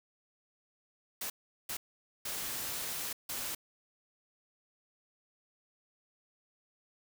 white noise bursts at uneven times, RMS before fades -38 dBFS, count 4, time 1.21-1.3 / 1.69-1.77 / 2.25-3.13 / 3.29-3.55 s, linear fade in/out 5 ms, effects none

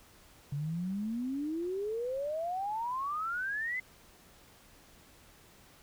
sine exponential sweep, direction up, 138.59 to 2072 Hz, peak -32 dBFS, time 0.52-3.8 s, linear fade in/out 5 ms, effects pink hiss -59 dBFS RMS until 5.82 s

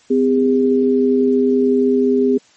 sine tone pair together, 255.3 / 405.2 Hz, C4 / G#4, -42 / -43 cents, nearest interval minor sixth, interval 799 cents, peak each -14 dBFS, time 0.1-2.38 s, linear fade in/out 10 ms, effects white hiss -51 dBFS RMS until 2.56 s + MP3 32 kbps

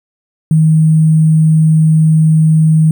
sine tone with sample-and-hold, 158.1 Hz, D#3, 28 cents sharp, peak -5 dBFS, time 0.51-2.91 s, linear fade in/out 2 ms, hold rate 8820 Hz, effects none

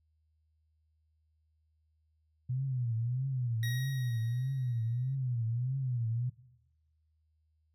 sine tone with vibrato, 123.47 Hz, B2, in tune, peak -30 dBFS, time 2.49-6.3 s, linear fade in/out 10 ms, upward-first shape triangle, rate 1.6 Hz, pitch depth 180 cents each way
25% pulse tone with exponential decay, 1893 Hz, A#6, 26 cents sharp, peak -34 dBFS, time 3.63-5.15 s, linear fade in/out 1 ms, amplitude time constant 330 ms
effects noise-tail reverb RT60 1.0 s tail -20 dB re dry + added 78 Hz sine -70 dBFS peak until 7.74 s

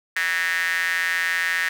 square tone with high-pass filter, 87.31 Hz, F2, in tune, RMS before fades -23 dBFS, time 0.16-1.69 s, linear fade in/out 5 ms, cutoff 1800 Hz, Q 7.9, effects none

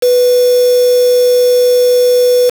sine tone with quantisation, 493.9 Hz, B4, in tune, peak -6 dBFS, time 0.02-2.5 s, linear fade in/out 10 ms, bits 3, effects none

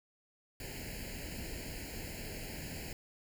pink noise with comb filter, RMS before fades -43 dBFS, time 0.6-2.93 s, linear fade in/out 2 ms, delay 0.42 ms, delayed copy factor +1, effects none

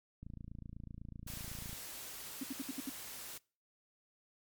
click train, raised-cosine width 5 ms, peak -35 dBFS, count 43, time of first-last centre 0.23-1.73 s, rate 28 Hz
white noise, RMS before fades -47 dBFS, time 1.27-3.38 s, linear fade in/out 5 ms
sine tone bursts, 269.4 Hz, C#4, 49 cents flat, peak -36 dBFS, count 6, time 2.41-2.896 s, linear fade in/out 5 ms, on 26 ms, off 66 ms
effects noise-tail reverb RT60 0.4 s tail -25 dB re dry + MP3 96 kbps

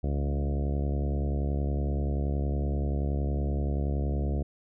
harmonic tone with a mistuned harmonic, 70.6 Hz, C#2, 32 cents sharp, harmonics 1 / 2 / 3 / 4 / 5 / 6 / 7 / 8 / 9 / 10, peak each -27 / -33 / -37 / -39 / -41 / -43 / -44 / -45 / -46 / -47 dBFS, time 0.03-4.43 s, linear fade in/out 10 ms, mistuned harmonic 2, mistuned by +16 cents, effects none

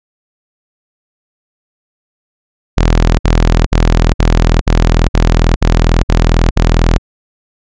sawtooth tone bursts, 41.2 Hz, E1, in tune, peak -3 dBFS, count 9, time 2.77-6.982 s, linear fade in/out 10 ms, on 420 ms, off 54 ms, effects resampled to 16000 Hz

